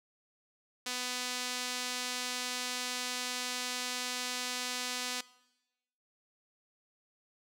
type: tone with band-pass filter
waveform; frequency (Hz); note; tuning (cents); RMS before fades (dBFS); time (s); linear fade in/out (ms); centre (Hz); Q
sawtooth; 249.4; B3; +17; -37; 0.86-5.21; 5; 5300; 0.84
effects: noise-tail reverb RT60 1.0 s tail -21 dB re dry